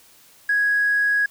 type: tone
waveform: triangle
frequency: 1661.2 Hz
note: G#6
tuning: in tune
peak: -13 dBFS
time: 0.49-1.26 s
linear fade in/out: 5 ms
effects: tanh soft clip ceiling -14 dBFS + white hiss -52 dBFS RMS until 1.3 s